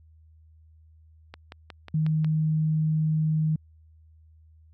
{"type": "click train", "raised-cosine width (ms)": 0.3, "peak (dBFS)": -24, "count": 6, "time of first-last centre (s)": [1.34, 2.246], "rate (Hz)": 5.52}
{"type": "tone", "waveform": "sine", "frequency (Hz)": 156.1, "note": "D#3", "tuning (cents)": 6, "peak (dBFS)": -21, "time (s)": [1.94, 3.56], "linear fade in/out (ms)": 5}
{"effects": ["added 79 Hz sine -52 dBFS peak until 4.73 s"]}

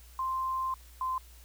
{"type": "tone pair in turn", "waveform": "sine", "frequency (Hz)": [1046.5, 1035.7], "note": ["C6", "C6"], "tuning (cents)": [0, -18], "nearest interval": "unison", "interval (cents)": 18, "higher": "first", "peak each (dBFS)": [-29, -29], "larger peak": "neither", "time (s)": [[0.19, 0.74], [1.01, 1.18]], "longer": "first", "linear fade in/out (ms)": 2, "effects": ["added 60 Hz sine -51 dBFS peak until 1.44 s", "white hiss -58 dBFS RMS until 1.44 s"]}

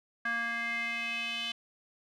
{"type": "tone with band-pass filter sweep", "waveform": "square", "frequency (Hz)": 233.1, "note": "A#3", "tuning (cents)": 0, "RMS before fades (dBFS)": -34, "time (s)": [0.25, 1.52], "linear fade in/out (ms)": 5, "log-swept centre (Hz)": [1600, 3100], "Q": 5.2, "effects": []}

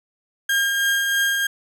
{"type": "tone with tremolo", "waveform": "35% pulse", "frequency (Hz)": 1613, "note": "G6", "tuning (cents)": 49, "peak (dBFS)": -15, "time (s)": [0.49, 1.47], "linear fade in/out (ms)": 5, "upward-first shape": "triangle", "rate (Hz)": 3.1, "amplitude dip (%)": 35, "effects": []}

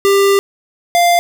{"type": "tone pair in turn", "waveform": "square", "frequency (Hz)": [396.5, 695.8], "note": ["G4", "F5"], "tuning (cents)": [20, -7], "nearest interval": "minor seventh", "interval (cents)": 973, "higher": "second", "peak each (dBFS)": -9, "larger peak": "neither", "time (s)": [[0.05, 0.39], [0.95, 1.19]], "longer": "first", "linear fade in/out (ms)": 0, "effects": []}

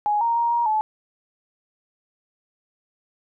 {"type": "tone with pitch steps", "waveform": "sine", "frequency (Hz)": [834, 931, 938, 944, 863], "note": ["G#5", "A#5", "A#5", "A#5", "A5"], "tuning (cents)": [7, -2, 11, 22, -34], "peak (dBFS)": -18, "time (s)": [0.06, 0.81], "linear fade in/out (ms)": 0, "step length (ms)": 150, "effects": []}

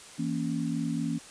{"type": "chord", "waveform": "sine", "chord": "A# diminished", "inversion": "second", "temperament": "equal", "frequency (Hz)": [164.81, 233.1, 277.2], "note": ["E3", "A#3", "C#4"], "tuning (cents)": [0, 0, 0], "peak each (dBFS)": -32, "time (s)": [0.18, 1.19], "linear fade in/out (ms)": 20, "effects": ["white hiss -48 dBFS RMS until 1.3 s", "resampled to 22050 Hz"]}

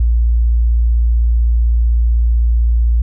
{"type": "tone", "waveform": "sine", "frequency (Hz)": 57.9, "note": "A#1", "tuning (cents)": -11, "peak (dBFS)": -9, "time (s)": [0, 3.02], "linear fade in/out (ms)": 5, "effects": []}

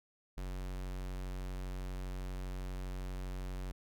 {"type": "tone", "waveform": "square", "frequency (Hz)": 46.25, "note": "F#1", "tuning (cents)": 0, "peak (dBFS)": -39, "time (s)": [0.37, 3.72], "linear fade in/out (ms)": 10, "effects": []}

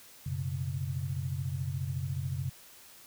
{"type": "chord", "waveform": "sine", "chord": "F# suspended fourth", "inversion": "none", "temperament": "equal with one note detuned", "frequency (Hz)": [92.5, 123.47, 137.48], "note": ["F#2", "B2", "C#3"], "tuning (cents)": [0, 0, -14], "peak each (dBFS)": [-36, -38, -34], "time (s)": [0.26, 2.5], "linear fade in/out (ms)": 5, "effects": ["white hiss -54 dBFS RMS until 3.06 s"]}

